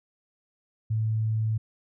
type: tone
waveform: sine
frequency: 110 Hz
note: A2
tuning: in tune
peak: -23 dBFS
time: 0.9-1.58 s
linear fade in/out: 10 ms
effects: none